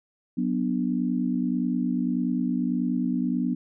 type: chord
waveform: sine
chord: B minor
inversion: second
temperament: just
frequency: 185.21 / 246.9 / 296.3 Hz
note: F#3 / B3 / D4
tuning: +2 / 0 / +15 cents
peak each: -28 / -25 / -30 dBFS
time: 0.37-3.55 s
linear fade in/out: 10 ms
effects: none